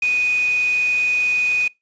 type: tone in noise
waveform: sine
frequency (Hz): 2483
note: D#7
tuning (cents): -4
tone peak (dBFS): -16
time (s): 0.02-1.68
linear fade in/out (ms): 5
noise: white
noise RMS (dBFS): -34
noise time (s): 0.02-1.68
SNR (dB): +15
effects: noise-tail reverb RT60 0.2 s tail -23 dB re dry + resampled to 16000 Hz